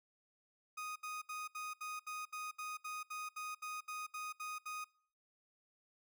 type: tone bursts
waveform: 30% pulse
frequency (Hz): 1244.5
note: D#6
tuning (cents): 0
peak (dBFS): -39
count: 16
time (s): 0.77-4.845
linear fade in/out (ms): 10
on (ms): 190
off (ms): 69
effects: noise-tail reverb RT60 0.6 s tail -25 dB re dry